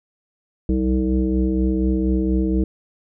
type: tone with frequency modulation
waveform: sine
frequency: 191.4 Hz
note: G3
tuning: 41 cents flat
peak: -16 dBFS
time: 0.69-2.64 s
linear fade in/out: 2 ms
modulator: 129 Hz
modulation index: 1.5
effects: none